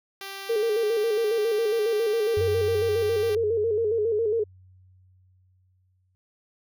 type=tone; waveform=5% pulse; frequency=392 Hz; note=G4; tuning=in tune; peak=-24 dBFS; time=0.21-3.35 s; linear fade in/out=2 ms
type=tone with vibrato; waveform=sine; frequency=440 Hz; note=A4; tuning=in tune; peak=-21 dBFS; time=0.49-4.44 s; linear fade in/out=10 ms; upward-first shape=square; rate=7.3 Hz; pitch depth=76 cents each way
type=tone with exponential decay; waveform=sine; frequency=92.5 Hz; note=F#2; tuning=in tune; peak=-26 dBFS; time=2.37-6.15 s; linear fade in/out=0 ms; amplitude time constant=820 ms
effects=none